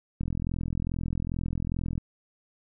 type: click train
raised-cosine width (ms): 5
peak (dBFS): -18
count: 76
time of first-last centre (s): 0.21-1.979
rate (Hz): 42.4
effects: none